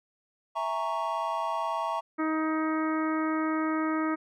triangle chord, A# half-diminished seventh, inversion second, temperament equal with one note detuned, 659.3 / 830.6 / 929.1 / 1108.7 Hz, E5 / G#5 / A#5 / C#6, 0 / 0 / -6 / 0 cents, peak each -32 / -35 / -30 / -31 dBFS, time 0.55-2.01 s, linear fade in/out 20 ms
harmonic tone, 314.7 Hz, D#4, 20 cents sharp, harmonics 1 / 2 / 3 / 4 / 5 / 6 / 7, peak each -27 / -37 / -38 / -33 / -41 / -41 / -43 dBFS, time 2.18-4.16 s, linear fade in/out 20 ms
effects none

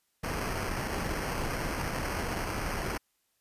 pink noise with sample-and-hold, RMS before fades -33 dBFS, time 0.23-2.98 s, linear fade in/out 10 ms, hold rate 3675 Hz, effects white hiss -75 dBFS RMS until 3.4 s + resampled to 32000 Hz

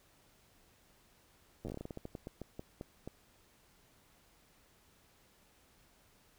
slowing click train, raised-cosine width 2 ms, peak -29 dBFS, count 19, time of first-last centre 1.65-3.076 s, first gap 9 ms, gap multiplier 1.22, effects pink hiss -67 dBFS RMS until 6.38 s

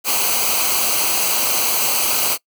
white noise with comb filter, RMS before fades -18 dBFS, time 0.04-2.38 s, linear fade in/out 50 ms, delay 0.56 ms, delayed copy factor -0.7, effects noise-tail reverb RT60 0.1 s tail -23 dB re dry

